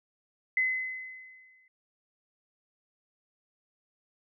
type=tone with exponential decay; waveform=sine; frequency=2036 Hz; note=C7; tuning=48 cents flat; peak=-22 dBFS; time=0.57-1.68 s; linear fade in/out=2 ms; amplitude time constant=240 ms; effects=none